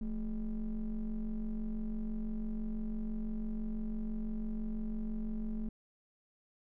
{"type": "ring-modulated tone", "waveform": "triangle", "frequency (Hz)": 98, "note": "G2", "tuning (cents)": 0, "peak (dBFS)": -29, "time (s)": [0.01, 5.69], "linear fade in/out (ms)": 5, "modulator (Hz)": 121, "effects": []}